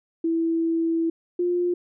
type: tone pair in turn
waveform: sine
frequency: 329.6 / 352.8 Hz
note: E4 / F4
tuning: 0 / +18 cents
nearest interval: minor second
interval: 118 cents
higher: second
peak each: -20 dBFS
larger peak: neither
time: 0.24-1.1 / 1.39-1.74 s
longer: first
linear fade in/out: 5 ms
effects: none